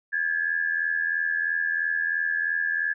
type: tone pair together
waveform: sine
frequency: 1632 / 1715 Hz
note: G#6 / A6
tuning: -31 / -45 cents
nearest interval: minor second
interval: 86 cents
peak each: -27 / -25 dBFS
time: 0.12-2.94 s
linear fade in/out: 20 ms
effects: none